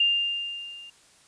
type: tone with level ramp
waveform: sine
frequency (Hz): 2800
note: F7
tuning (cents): +4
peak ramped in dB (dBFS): -17 to -42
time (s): 0-0.9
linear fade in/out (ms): 5
effects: white hiss -57 dBFS RMS until 1.27 s + resampled to 22050 Hz